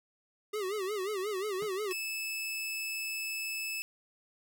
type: tone with vibrato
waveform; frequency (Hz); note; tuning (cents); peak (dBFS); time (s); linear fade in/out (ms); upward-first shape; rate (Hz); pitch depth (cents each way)
square; 398.8; G4; +30; -33; 0.53-1.93; 10; sine; 5.6; 140
type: tone with exponential decay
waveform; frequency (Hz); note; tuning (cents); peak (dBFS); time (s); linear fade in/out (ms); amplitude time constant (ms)
sawtooth; 164.81; E3; 0; -37; 1.62-1.71; 2; 19
type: tone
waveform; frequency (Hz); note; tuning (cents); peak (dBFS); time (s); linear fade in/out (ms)
sawtooth; 2614; E7; -15; -31; 1.91-3.82; 0
effects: none